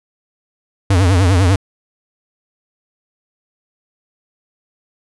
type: tone with vibrato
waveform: square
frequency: 92.3 Hz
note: F#2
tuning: 4 cents flat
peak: -10 dBFS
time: 0.9-1.56 s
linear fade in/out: 5 ms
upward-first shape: triangle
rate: 10 Hz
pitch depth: 170 cents each way
effects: resampled to 24000 Hz